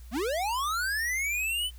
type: linear sweep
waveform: square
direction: up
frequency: 196 to 3066 Hz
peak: -28 dBFS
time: 0.11-1.71 s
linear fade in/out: 50 ms
effects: added 60 Hz sine -43 dBFS peak until 1.78 s + white hiss -59 dBFS RMS until 1.78 s